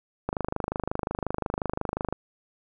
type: click train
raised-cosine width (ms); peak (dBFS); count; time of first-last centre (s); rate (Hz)
1; -13; 48; 0.29-2.126; 25.6
effects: none